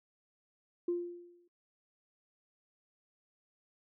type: tone with exponential decay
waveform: sine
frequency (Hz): 348.9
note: F4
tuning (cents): -2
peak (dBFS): -27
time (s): 0.88-1.48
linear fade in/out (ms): 5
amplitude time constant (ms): 130
effects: noise-tail reverb RT60 0.2 s tail -23 dB re dry + tanh soft clip ceiling -24 dBFS